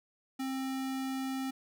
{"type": "tone", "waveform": "square", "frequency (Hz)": 264.9, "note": "C4", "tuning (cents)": 22, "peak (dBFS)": -34, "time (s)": [0.39, 1.51], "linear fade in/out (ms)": 10, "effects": []}